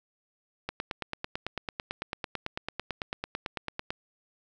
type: click train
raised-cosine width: 0.3 ms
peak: -16 dBFS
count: 30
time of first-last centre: 0.69-3.905 s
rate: 9.02 Hz
effects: none